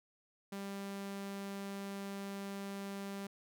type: tone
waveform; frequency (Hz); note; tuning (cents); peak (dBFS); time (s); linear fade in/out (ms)
sawtooth; 197.9; G3; +17; -37; 0.52-3.27; 5
effects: none